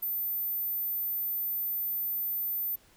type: tone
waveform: sine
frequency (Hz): 14080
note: A9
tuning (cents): 0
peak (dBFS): -29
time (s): 0.02-2.76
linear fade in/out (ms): 10
effects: pink hiss -61 dBFS RMS until 2.96 s